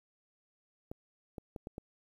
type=clicks; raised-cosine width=2 ms; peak=-28 dBFS; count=5; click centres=0.915 / 1.382 / 1.562 / 1.671 / 1.781 s; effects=10-bit

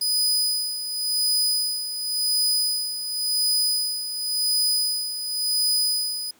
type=tone with tremolo; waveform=sawtooth; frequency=4978 Hz; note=D#8; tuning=in tune; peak=-16 dBFS; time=0.01-6.31 s; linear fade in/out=5 ms; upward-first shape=sine; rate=0.92 Hz; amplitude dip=65%; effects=pink hiss -57 dBFS RMS until 6.39 s + high-pass 200 Hz 12 dB/octave

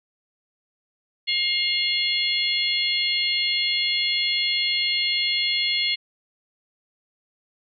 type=harmonic tone with a mistuned harmonic; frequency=709 Hz; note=F5; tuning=26 cents sharp; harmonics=3 / 4 / 5 / 6; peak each=-26 / -26 / -26 / -26 dBFS; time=1.27-5.96 s; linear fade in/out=20 ms; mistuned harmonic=5; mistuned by=-85 cents; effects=none

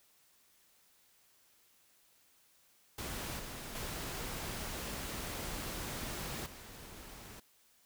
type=noise with level steps; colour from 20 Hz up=pink; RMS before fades=-41 / -45 / -41 / -51 dBFS; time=2.98-7.4 s; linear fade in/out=5 ms; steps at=3.39 / 3.75 / 6.46 s; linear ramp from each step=2 ms; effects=white hiss -68 dBFS RMS until 7.85 s

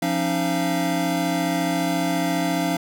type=tone cluster; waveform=square; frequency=174.1 / 273.4 / 307.9 / 686 Hz; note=F3 / C#4 / D#4 / F5; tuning=-5 / -24 / -18 / -31 cents; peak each=-27 dBFS; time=0.02-2.77 s; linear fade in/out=5 ms; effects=none

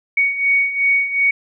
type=beating tone pair; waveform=sine; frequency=2234 / 2236.7 Hz; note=C#7 / C#7; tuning=+13 / +15 cents; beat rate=2.7 Hz; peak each=-20 / -15 dBFS; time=0.17-1.31 s; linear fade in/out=5 ms; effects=none

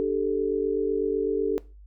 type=chord; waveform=sine; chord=D suspended fourth; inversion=none; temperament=equal; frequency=293.7 / 392 / 440 Hz; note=D4 / G4 / A4; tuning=0 / 0 / 0 cents; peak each=-30 / -27 / -25 dBFS; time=0-1.58 s; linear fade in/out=0 ms; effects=noise-tail reverb RT60 0.3 s tail -19 dB re dry + added 50 Hz sine -45 dBFS peak until 1.86 s

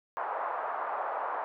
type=band-pass noise; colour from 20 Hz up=pink; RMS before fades=-34 dBFS; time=0.17-1.44 s; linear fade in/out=0 ms; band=680 to 1200 Hz; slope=24 dB/octave; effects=none

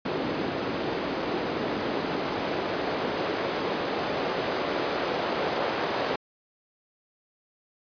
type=noise with band-pass filter sweep; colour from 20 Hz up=white; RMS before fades=-29 dBFS; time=0.05-6.16 s; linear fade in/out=5 ms; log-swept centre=310 to 500 Hz; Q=1.1; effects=resampled to 11025 Hz

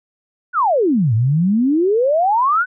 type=exponential two-way sweep; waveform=sine; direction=down then up; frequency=1531 to 105.8 to 1531 Hz; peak=-12 dBFS; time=0.53-2.66 s; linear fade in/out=50 ms; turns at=1.14 s; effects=none

